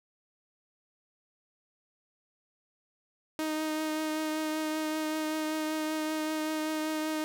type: tone with vibrato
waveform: sawtooth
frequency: 311.1 Hz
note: D#4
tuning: in tune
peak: -26 dBFS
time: 3.39-7.24 s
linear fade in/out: 0 ms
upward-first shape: triangle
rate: 5.2 Hz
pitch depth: 17 cents each way
effects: none